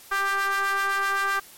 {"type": "ring-modulated tone", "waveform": "square", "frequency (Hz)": 197.7, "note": "G3", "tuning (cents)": 15, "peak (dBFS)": -20, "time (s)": [0.11, 1.4], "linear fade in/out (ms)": 10, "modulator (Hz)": 1380, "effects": ["white hiss -48 dBFS RMS until 1.57 s", "MP3 64 kbps"]}